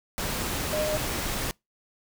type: tone in noise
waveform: sine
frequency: 612 Hz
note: D#5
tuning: 29 cents flat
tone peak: -26 dBFS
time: 0.73-0.97 s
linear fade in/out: 0 ms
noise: pink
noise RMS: -30 dBFS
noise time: 0.18-1.51 s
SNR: +1 dB
effects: noise-tail reverb RT60 0.2 s tail -26 dB re dry